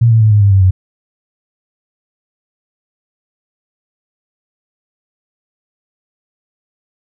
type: tone with pitch steps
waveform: sine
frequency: 117 / 112.62 / 108.41 / 104.36 / 100.45 / 96.69 / 93.08 Hz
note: A#2 / A2 / A2 / G#2 / G2 / G2 / F#2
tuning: +7 / +41 / -25 / +9 / +43 / -23 / +11 cents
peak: -5 dBFS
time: 0.01-0.71 s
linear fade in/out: 10 ms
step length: 100 ms
effects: none